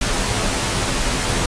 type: noise with comb filter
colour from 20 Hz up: pink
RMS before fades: -20 dBFS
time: 0.01-1.46 s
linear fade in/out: 5 ms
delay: 13 ms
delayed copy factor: -0.65
effects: resampled to 22050 Hz